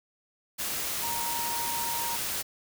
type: tone in noise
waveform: sine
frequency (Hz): 936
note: A#5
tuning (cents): +7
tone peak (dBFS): -33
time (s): 1.02-2.17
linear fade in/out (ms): 20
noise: white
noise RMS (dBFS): -32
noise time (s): 0.58-2.43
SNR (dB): -4
effects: none